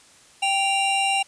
square tone pair together, 784 / 2784 Hz, G5 / F7, 0 / -6 cents, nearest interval octave + minor seventh, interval 2194 cents, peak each -23 dBFS, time 0.42-1.23 s, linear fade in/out 10 ms, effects white hiss -52 dBFS RMS until 1.27 s + resampled to 22050 Hz

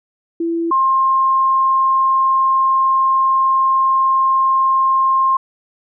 sine tone pair in turn, 334.4 / 1061.7 Hz, E4 / C6, +25 / +25 cents, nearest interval octave + minor sixth, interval 2000 cents, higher second, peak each -16 / -11 dBFS, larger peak second, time 0.4-0.71 / 0.71-5.37 s, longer second, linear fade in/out 5 ms, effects none

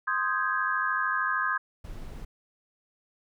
sine chord, Ab major seventh, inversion first, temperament equal, 1046.5 / 1244.5 / 1568 / 1661.2 Hz, C6 / Eb6 / G6 / Ab6, 0 / 0 / 0 / 0 cents, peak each -31 / -30 / -31 / -30 dBFS, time 0.07-1.58 s, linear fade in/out 10 ms
brown noise, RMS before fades -39 dBFS, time 1.84-2.25 s, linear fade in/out 5 ms
effects none

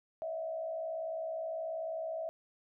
sine tone with frequency modulation, 649 Hz, E5, 27 cents flat, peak -35 dBFS, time 0.22-2.29 s, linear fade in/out 0 ms, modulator 58.7 Hz, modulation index 0.6, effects none

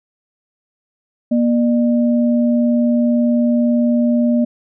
sine tone pair together, 238.1 / 600 Hz, A#3 / D5, +37 / +37 cents, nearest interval octave + major third, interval 1600 cents, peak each -12 / -21 dBFS, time 1.31-4.45 s, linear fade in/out 10 ms, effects none

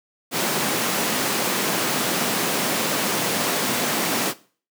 pink high-pass noise, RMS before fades -23 dBFS, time 0.31-4.34 s, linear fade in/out 50 ms, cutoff 170 Hz, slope 24 dB/octave, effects noise-tail reverb RT60 0.4 s tail -18 dB re dry

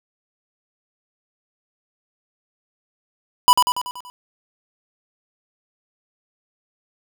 square tone with echo, 987.8 Hz, B5, in tune, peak -8 dBFS, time 3.48-3.53 s, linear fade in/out 0 ms, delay 95 ms, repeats 6, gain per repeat -5 dB, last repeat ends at 4.1 s, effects none

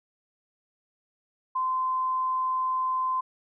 sine tone, 1033 Hz, C6, 22 cents flat, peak -24 dBFS, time 1.55-3.21 s, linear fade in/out 10 ms, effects none

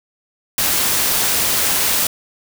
white noise, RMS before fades -17 dBFS, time 0.58-2.07 s, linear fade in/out 2 ms, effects none

